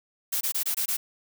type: noise bursts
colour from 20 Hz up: blue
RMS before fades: -27 dBFS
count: 6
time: 0.32-0.97 s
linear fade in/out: 10 ms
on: 90 ms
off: 22 ms
effects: none